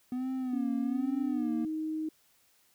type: tone with vibrato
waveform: triangle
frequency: 247.3 Hz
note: B3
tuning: 3 cents sharp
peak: -29 dBFS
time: 0.12-1.65 s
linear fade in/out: 2 ms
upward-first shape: sine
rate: 1.2 Hz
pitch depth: 98 cents each way
type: tone with pitch glide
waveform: sine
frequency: 274.4 to 313.4 Hz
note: C#4 to D#4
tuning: -17 to +13 cents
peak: -31 dBFS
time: 0.53-2.09 s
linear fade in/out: 5 ms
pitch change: +230 cents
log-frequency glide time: 0.99-1.57 s
effects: white hiss -67 dBFS RMS until 2.74 s